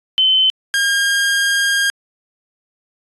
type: tone pair in turn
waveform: sine / sawtooth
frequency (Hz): 3062 / 1615.5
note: G7 / G#6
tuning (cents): -41 / -48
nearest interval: major seventh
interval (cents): 1107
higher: first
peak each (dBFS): -10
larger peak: neither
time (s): 0.18-0.5 / 0.74-1.9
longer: second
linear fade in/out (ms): 0
effects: resampled to 24000 Hz